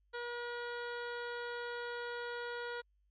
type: harmonic tone with a mistuned harmonic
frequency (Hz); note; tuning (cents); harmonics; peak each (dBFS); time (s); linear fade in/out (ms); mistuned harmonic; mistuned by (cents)
479.3; A#4; +48; 1 / 2 / 3 / 4 / 5 / 6 / 7 / 8 / 9; -42 / -47 / -44 / -51 / -59 / -60 / -55 / -59 / -59; 0.13-2.82; 20; 6; +26
effects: added 50 Hz sine -70 dBFS peak until 3.1 s + AAC 64 kbps